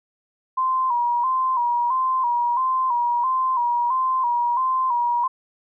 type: tone with vibrato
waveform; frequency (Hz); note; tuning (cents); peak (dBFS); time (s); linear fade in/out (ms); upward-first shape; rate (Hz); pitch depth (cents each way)
sine; 997; B5; +16; -18; 0.57-5.28; 10; square; 1.5; 71
effects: none